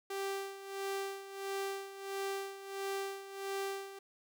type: tone with tremolo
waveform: sawtooth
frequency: 392 Hz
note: G4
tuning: in tune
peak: -31 dBFS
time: 0.1-3.99 s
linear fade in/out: 5 ms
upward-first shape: sine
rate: 1.5 Hz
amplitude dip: 75%
effects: none